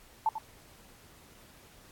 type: tone with echo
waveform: sine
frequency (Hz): 880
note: A5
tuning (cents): 0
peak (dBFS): -23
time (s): 0.26-0.29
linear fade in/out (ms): 2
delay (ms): 93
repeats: 1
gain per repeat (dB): -10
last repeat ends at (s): 0.383
effects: pink hiss -57 dBFS RMS until 1.91 s + AAC 64 kbps